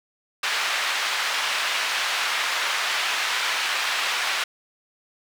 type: band-pass noise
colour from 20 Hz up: white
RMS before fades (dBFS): -25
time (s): 0.43-4.44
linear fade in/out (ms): 5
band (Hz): 1000 to 3000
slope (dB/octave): 12
effects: none